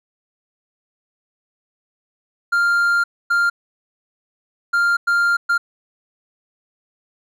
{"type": "tone bursts at uneven times", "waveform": "triangle", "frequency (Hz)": 1396.9, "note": "F6", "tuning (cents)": 0, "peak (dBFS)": -12, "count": 5, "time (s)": [[2.52, 3.04], [3.3, 3.5], [4.73, 4.97], [5.07, 5.37], [5.49, 5.58]], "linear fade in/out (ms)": 10, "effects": []}